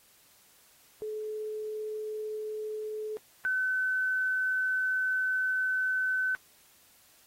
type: tone pair in turn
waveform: sine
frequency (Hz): 429.4 / 1517.9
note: A4 / F#6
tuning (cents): -42 / +44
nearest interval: octave + minor seventh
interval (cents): 2186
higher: second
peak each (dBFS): -33 / -26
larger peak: second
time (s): 1.02-3.17 / 3.45-6.35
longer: second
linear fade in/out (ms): 0
effects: white hiss -61 dBFS RMS until 7.26 s + AAC 48 kbps